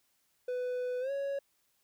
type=tone with pitch glide; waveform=triangle; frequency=498.2 to 556 Hz; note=B4 to C#5; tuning=+15 to +5 cents; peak=-30 dBFS; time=0.48-1.39 s; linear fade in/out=5 ms; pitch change=+190 cents; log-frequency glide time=1-1.11 s; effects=white hiss -74 dBFS RMS until 1.83 s